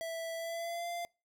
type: tone with pitch glide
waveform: square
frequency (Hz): 659.3 to 691.7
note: E5 to F5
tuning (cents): 0 to -17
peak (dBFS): -37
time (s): 0.01-1.05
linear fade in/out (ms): 0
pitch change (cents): +83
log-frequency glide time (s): 0.35-0.89
effects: noise-tail reverb RT60 0.3 s tail -26 dB re dry